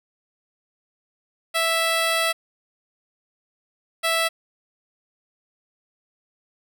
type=tone pair in turn; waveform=10% pulse; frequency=659 / 659 Hz; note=E5 / E5; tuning=-1 / -1 cents; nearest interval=unison; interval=0 cents; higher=neither; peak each=-11 dBFS; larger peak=neither; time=1.54-2.33 / 4.03-4.29 s; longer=first; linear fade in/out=20 ms; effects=none